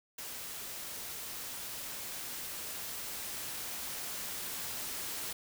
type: noise with level ramp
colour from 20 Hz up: white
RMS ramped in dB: -43 to -39 dBFS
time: 0.18-5.33 s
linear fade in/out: 5 ms
effects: none